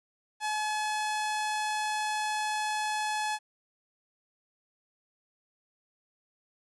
sawtooth tone, 853 Hz, G#5, 46 cents sharp, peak -25 dBFS, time 0.4-3.39 s, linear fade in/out 50 ms, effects resampled to 24000 Hz + 11-bit

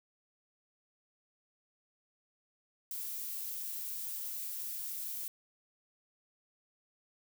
violet noise, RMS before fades -40 dBFS, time 2.91-5.28 s, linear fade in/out 2 ms, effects none

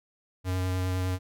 square tone with vibrato, 92.2 Hz, F#2, 6 cents flat, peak -27 dBFS, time 0.44-1.19 s, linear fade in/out 50 ms, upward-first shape sine, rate 9.8 Hz, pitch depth 13 cents each way, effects none

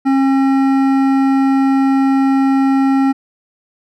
sine tone with hard clipping, 270 Hz, C#4, 45 cents flat, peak -12 dBFS, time 0.05-3.13 s, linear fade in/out 20 ms, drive 12 dB, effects none

